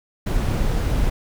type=noise; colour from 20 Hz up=brown; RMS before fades=-20 dBFS; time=0.26-1.1 s; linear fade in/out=10 ms; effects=none